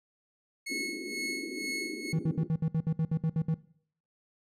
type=tone with tremolo; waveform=sawtooth; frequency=2186 Hz; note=C#7; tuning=25 cents flat; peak=-29 dBFS; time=0.66-2.13 s; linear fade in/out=10 ms; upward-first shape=sine; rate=2.1 Hz; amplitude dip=70%
type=band-pass noise; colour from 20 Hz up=white; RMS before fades=-40 dBFS; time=0.69-2.48 s; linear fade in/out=20 ms; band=240 to 380 Hz; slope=48 dB/octave
type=tone bursts; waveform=triangle; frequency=160 Hz; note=D#3; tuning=49 cents sharp; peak=-23 dBFS; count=12; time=2.13-3.542 s; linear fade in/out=2 ms; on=59 ms; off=64 ms
effects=noise-tail reverb RT60 0.6 s tail -19 dB re dry + low-pass 12000 Hz 12 dB/octave